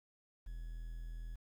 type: tone with quantisation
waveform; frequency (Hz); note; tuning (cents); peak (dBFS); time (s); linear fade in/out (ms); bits
triangle; 41.16; E1; -2; -40; 0.46-1.36; 10; 11
effects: none